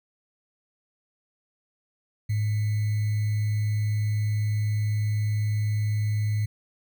sine tone with sample-and-hold, 106 Hz, G#2, 36 cents sharp, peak -22 dBFS, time 2.29-6.46 s, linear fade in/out 10 ms, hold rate 2100 Hz, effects none

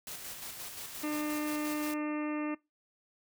white noise with tremolo, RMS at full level -42 dBFS, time 0.07-1.94 s, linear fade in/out 2 ms, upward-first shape square, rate 5.7 Hz, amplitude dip 35%
harmonic tone, 300.8 Hz, D4, 42 cents sharp, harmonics 1 / 2 / 3 / 4 / 5 / 6 / 7 / 8 / 9, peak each -32 / -42 / -46 / -44 / -56 / -49 / -49 / -51 / -50 dBFS, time 1.03-2.55 s, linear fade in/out 10 ms
effects noise-tail reverb RT60 0.2 s tail -21 dB re dry

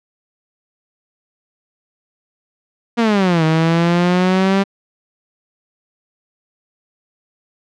sawtooth exponential two-way sweep, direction down then up, 239.6 to 157.5 to 197.8 Hz, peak -8 dBFS, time 2.97-4.64 s, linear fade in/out 20 ms, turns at 3.44 s, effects low-pass 4000 Hz 12 dB/octave

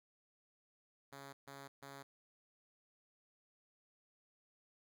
5% pulse tone bursts, 138.59 Hz, C#3, in tune, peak -39 dBFS, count 3, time 1.12-2.03 s, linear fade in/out 10 ms, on 210 ms, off 140 ms, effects none

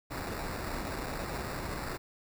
pink noise with sample-and-hold, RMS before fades -37 dBFS, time 0.1-1.98 s, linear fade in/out 20 ms, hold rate 3150 Hz, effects none

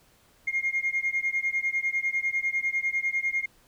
sine beating tone pair, 2127 / 2137 Hz, C7 / C7, +28 / +36 cents, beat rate 10 Hz, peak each -27 dBFS, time 0.47-3.46 s, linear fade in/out 10 ms, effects tanh soft clip ceiling -19 dBFS + pink hiss -61 dBFS RMS until 3.67 s

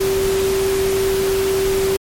sine tone in noise, 386.5 Hz, G4, 24 cents flat, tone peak -15 dBFS, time 0-1.97 s, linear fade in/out 10 ms, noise pink, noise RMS -25 dBFS, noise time 0-1.97 s, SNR +7 dB, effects MP3 64 kbps

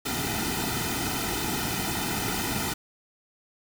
pink noise with comb filter, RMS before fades -29 dBFS, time 0.05-2.74 s, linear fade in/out 10 ms, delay 1.8 ms, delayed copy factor -0.9, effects none

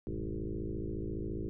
sine tone with frequency modulation, 146.9 Hz, D3, 1 cent sharp, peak -34 dBFS, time 0.07-1.49 s, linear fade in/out 0 ms, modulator 54.5 Hz, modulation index 4.8, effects none

